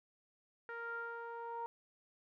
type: tone with low-pass filter sweep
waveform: sawtooth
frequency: 466.2 Hz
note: A#4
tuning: in tune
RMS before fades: -44 dBFS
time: 0.69-1.66 s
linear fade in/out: 0 ms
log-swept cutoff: 1600 to 980 Hz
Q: 7.8
effects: none